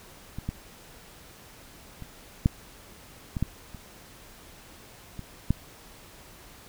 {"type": "clicks", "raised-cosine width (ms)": 5, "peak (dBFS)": [-22, -17, -27, -7, -17, -12, -30, -24, -9], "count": 9, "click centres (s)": [0.386, 0.49, 2.023, 2.459, 3.368, 3.426, 3.747, 5.193, 5.506], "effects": ["pink hiss -50 dBFS RMS until 6.68 s"]}